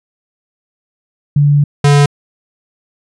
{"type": "tone pair in turn", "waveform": ["sine", "square"], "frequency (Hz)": [144.8, 143.8], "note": ["D3", "D3"], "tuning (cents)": [-24, -36], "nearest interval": "unison", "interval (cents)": 12, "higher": "first", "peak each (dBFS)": -6, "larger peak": "neither", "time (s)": [[1.36, 1.64], [1.84, 2.06]], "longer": "first", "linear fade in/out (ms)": 5, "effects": ["resampled to 22050 Hz"]}